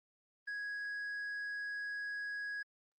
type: tone with tanh clipping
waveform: sine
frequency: 1661.2 Hz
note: G#6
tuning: in tune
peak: -39 dBFS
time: 0.47-2.63 s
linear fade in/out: 10 ms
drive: 3 dB
effects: Opus 32 kbps